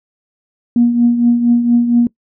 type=tone with tremolo; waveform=sine; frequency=238.3 Hz; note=A#3; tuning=38 cents sharp; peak=-5 dBFS; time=0.76-2.07 s; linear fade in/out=2 ms; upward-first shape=triangle; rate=4.3 Hz; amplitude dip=65%; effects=noise-tail reverb RT60 0.1 s tail -22 dB re dry + tanh soft clip ceiling -1 dBFS